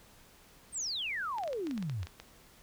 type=exponential sweep; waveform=sine; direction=down; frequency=8940 to 76.7 Hz; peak=-33 dBFS; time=0.72-2.07 s; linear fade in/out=50 ms
type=clicks; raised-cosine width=0.2 ms; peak=-27 dBFS; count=12; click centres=1.384 / 1.436 / 1.477 / 1.531 / 1.67 / 1.711 / 1.778 / 1.826 / 1.897 / 2.031 / 2.07 / 2.2 s
effects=pink hiss -59 dBFS RMS until 2.62 s